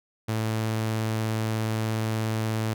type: tone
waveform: sawtooth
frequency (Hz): 110.4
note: A2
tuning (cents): +6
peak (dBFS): -21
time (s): 0.28-2.74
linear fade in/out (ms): 10
effects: none